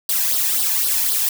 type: noise with flanger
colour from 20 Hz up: blue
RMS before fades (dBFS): -19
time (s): 0.09-1.29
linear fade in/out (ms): 2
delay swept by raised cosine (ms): 0.21 to 1.21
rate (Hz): 3.9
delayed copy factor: +0.7
effects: none